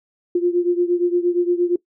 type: beating tone pair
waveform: sine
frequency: 349.2 / 357.8 Hz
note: F4 / F4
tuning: 0 / +42 cents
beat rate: 8.6 Hz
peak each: -17 / -20 dBFS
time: 0.35-1.76 s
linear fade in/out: 5 ms
effects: noise-tail reverb RT60 0.1 s tail -21 dB re dry